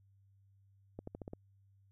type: accelerating click train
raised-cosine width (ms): 2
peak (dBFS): -30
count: 6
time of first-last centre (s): 0.99-1.334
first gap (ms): 84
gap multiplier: 0.9
effects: added 98 Hz sine -64 dBFS peak until 1.91 s